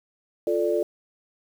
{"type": "chord", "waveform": "sine", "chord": "D minor", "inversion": "first", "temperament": "equal", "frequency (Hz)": [349.2, 440, 587.3], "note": ["F4", "A4", "D5"], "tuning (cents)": [0, 0, 0], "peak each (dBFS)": -25, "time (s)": [0.47, 0.83], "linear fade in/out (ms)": 2, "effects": ["8-bit"]}